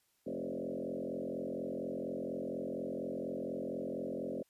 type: tone with frequency modulation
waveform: sine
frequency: 392 Hz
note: G4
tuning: in tune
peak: -36 dBFS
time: 0.26-4.43 s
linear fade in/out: 10 ms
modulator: 44.2 Hz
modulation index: 4.5
effects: white hiss -75 dBFS RMS until 4.49 s + resampled to 32000 Hz